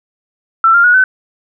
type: tone with pitch steps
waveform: sine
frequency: 1337 / 1394.6 / 1454.6 / 1517.3 Hz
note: E6 / F6 / F#6 / F#6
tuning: +24 / -3 / -30 / +43 cents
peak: -5 dBFS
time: 0.64-1.04 s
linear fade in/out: 2 ms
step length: 100 ms
effects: none